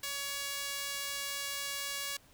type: tone with high-pass filter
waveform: sawtooth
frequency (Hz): 562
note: C#5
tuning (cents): +24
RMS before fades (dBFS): -38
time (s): 0.03-2.17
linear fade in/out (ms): 5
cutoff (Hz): 2200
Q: 0.55
effects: pink hiss -62 dBFS RMS until 2.33 s